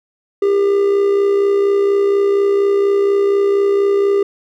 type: tone with amplitude modulation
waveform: triangle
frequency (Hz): 399.9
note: G4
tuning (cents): +35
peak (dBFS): -7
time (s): 0.42-4.23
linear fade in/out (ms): 5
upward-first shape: sine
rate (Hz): 64.2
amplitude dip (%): 45
effects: none